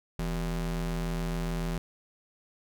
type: ring-modulated tone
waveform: square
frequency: 104.6 Hz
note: G#2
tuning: 13 cents sharp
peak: -27 dBFS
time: 0.19-1.78 s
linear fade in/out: 0 ms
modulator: 61 Hz
effects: none